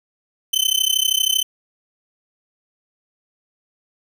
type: tone with amplitude modulation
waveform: sawtooth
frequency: 3062 Hz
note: G7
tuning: 41 cents flat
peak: -9 dBFS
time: 0.53-1.43 s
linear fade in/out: 10 ms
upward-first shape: sine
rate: 32.7 Hz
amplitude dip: 95%
effects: none